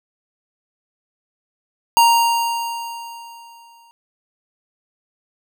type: tone with exponential decay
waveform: square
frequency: 932.3 Hz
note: A#5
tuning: in tune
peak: -9 dBFS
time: 1.97-3.91 s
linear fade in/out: 0 ms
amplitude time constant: 420 ms
effects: none